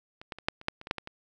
clicks, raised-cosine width 0.3 ms, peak -28 / -20 / -27 / -9 / -30 / -11 / -28 / -24 / -10 / -19 / -24 dBFS, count 11, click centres 0.215 / 0.322 / 0.386 / 0.485 / 0.614 / 0.684 / 0.814 / 0.871 / 0.911 / 0.983 / 1.074 s, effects none

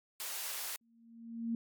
white high-pass noise, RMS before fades -40 dBFS, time 0.2-0.76 s, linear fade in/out 0 ms, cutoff 580 Hz, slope 12 dB/octave
sine tone with exponential growth, 230.4 Hz, A#3, 20 cents flat, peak -30 dBFS, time 0.81-1.55 s, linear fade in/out 2 ms, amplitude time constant 160 ms
effects MP3 96 kbps

